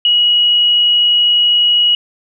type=tone; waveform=sine; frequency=2908 Hz; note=F#7; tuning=31 cents flat; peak=-8 dBFS; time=0.05-1.95 s; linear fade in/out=2 ms; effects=none